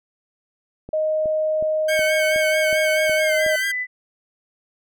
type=click train; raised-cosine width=2 ms; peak=-22 dBFS; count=8; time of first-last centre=0.89-3.464 s; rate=2.72 Hz
type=tone; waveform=sine; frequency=622.3 Hz; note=D#5; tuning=in tune; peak=-18 dBFS; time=0.93-3.56 s; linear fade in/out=5 ms
type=tone with pitch glide; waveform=sine; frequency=2217 to 1998.1 Hz; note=C#7 to B6; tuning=0 to +20 cents; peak=-22 dBFS; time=1.88-3.87 s; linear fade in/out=50 ms; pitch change=-180 cents; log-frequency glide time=3.18-3.46 s
type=tone with vibrato; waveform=sawtooth; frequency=1565 Hz; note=G6; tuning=3 cents flat; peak=-20 dBFS; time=1.88-3.72 s; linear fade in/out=10 ms; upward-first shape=sine; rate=4.6 Hz; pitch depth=47 cents each way
effects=none